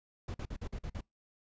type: noise bursts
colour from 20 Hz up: brown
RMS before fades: -39 dBFS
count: 7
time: 0.28-1.009 s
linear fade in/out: 5 ms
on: 63 ms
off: 48 ms
effects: noise-tail reverb RT60 0.2 s tail -26 dB re dry + resampled to 16000 Hz